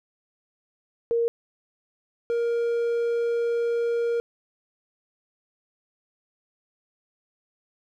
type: tone pair in turn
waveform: sine / triangle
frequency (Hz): 466.2 / 469.2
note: A#4 / A#4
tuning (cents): 0 / +11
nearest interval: unison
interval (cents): 11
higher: second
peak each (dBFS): -20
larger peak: neither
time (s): 1.11-1.28 / 2.3-4.2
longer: second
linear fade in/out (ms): 0
effects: none